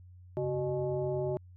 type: tone with frequency modulation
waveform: sine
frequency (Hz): 375.5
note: F#4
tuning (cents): +26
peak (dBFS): -29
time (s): 0.37-1.37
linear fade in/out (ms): 0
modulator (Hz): 237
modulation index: 1.2
effects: added 90 Hz sine -50 dBFS peak until 1.56 s